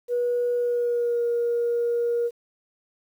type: tone with pitch glide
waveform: sine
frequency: 485 to 473.4 Hz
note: B4 to A#4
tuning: -31 to +27 cents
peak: -20 dBFS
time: 0.08-2.31 s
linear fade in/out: 50 ms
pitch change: -42 cents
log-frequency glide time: 0.54-1.23 s
effects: tanh soft clip ceiling -17 dBFS + 9-bit